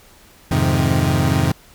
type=chord; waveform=30% pulse; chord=F minor seventh; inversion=none; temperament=equal with one note detuned; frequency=86.45 / 103.83 / 130.81 / 155.56 Hz; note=F2 / Ab2 / C3 / Eb3; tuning=-17 / 0 / 0 / 0 cents; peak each=-18 / -20 / -16 / -18 dBFS; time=0.51-1.52 s; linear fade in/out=5 ms; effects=pink hiss -48 dBFS RMS until 1.74 s